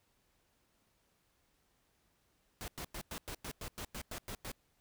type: noise bursts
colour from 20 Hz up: pink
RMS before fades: -43 dBFS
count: 12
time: 2.61-4.516 s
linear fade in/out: 0 ms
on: 69 ms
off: 98 ms
effects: pink hiss -75 dBFS RMS until 4.8 s